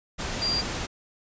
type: tone in noise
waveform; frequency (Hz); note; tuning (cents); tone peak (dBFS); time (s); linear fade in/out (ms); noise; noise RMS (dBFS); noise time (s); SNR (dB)
sine; 4757; D8; +21; -24; 0.41-0.62; 20; pink; -31; 0.18-0.87; +4
effects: resampled to 16000 Hz